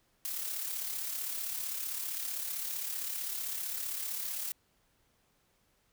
blue noise with amplitude modulation, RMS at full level -35 dBFS, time 0.25-4.52 s, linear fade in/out 0 ms, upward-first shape sine, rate 35.5 Hz, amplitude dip 45%, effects pink hiss -72 dBFS RMS until 5.92 s

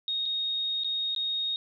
sine tone with dropouts, 3729 Hz, A#7, in tune, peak -27 dBFS, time 0.08-1.56 s, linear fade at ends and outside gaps 1 ms, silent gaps 0.256-0.26 / 0.836-0.845 / 1.149-1.162 s, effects none

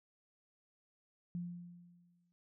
sine tone with exponential decay, 174.61 Hz, F3, in tune, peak -36 dBFS, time 1.35-2.32 s, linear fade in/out 0 ms, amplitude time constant 210 ms, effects none

